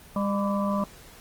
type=harmonic tone with a mistuned harmonic; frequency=200.8 Hz; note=G3; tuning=42 cents sharp; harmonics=1 / 3 / 5 / 6; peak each=-25 / -30 / -32 / -33 dBFS; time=0.16-0.84 s; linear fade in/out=2 ms; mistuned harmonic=6; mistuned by=-61 cents; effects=pink hiss -49 dBFS RMS until 1.2 s + Opus 24 kbps